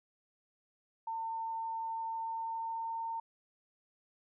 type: tone with pitch glide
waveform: sine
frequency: 903 to 910.3 Hz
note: A5 to A#5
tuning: +45 to -41 cents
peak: -35 dBFS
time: 1.07-3.2 s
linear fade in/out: 5 ms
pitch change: +14 cents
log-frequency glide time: 2.1-3.05 s
effects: none